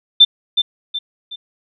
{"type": "tone with echo", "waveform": "sine", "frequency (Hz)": 3560, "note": "A7", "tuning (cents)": 20, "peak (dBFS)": -3, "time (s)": [0.2, 0.25], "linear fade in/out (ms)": 10, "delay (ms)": 370, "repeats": 3, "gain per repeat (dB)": -8, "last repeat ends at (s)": 1.36, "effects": []}